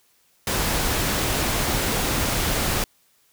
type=noise; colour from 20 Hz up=pink; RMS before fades=-23 dBFS; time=0.47-2.84 s; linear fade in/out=2 ms; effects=white hiss -62 dBFS RMS until 3.32 s